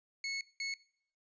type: tone bursts at uneven times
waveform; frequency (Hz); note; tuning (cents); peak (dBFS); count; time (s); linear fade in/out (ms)
25% pulse; 2196; C#7; -17; -32; 2; 0.24-0.41 / 0.6-0.74; 2
effects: noise-tail reverb RT60 0.6 s tail -21 dB re dry + resampled to 16000 Hz